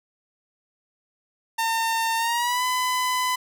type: tone with pitch glide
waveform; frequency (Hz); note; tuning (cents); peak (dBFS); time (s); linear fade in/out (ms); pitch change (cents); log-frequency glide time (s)
sawtooth; 907 to 1006.4; A#5 to B5; -48 to +32; -18; 1.58-3.36; 10; +180; 2.17-2.64
effects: none